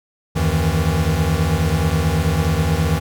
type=tone cluster; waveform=square; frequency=76.5 / 91.6 / 154.9 / 164.2 Hz; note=D#2 / F#2 / D#3 / E3; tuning=-29 / -17 / -7 / -6 cents; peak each=-22 dBFS; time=0.35-3 s; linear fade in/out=20 ms; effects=none